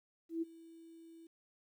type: tone with ADSR envelope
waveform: sine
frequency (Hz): 329.6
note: E4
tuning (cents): 0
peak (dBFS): -32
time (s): 0.29-1.27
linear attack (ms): 130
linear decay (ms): 21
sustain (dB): -21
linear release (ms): 5
effects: 12-bit